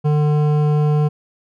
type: tone with hard clipping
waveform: triangle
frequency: 149.6 Hz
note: D3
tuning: 32 cents sharp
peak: -15 dBFS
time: 0.04-1.09 s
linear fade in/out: 20 ms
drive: 16 dB
effects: none